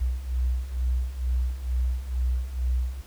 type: beating tone pair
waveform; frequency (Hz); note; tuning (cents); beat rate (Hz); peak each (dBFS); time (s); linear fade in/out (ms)
sine; 61 / 63.2; B1 / B1; -21 / +41; 2.2; -29 / -25; 0-3.02; 20
effects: pink hiss -52 dBFS RMS until 3.06 s